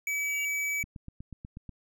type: tone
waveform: square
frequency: 2288 Hz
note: D7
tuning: 46 cents flat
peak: -29 dBFS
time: 0.07-0.83 s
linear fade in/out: 2 ms
type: tone with exponential growth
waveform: sine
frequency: 2798 Hz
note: F7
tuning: 3 cents sharp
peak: -37 dBFS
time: 0.1-0.45 s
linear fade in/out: 1 ms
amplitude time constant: 74 ms
type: click train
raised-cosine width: 5 ms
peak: -29 dBFS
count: 8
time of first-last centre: 0.84-1.693 s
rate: 8.21 Hz
effects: none